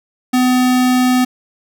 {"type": "tone", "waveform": "square", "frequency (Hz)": 252.2, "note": "B3", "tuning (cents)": 36, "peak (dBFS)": -11, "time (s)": [0.33, 1.25], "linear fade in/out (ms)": 10, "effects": []}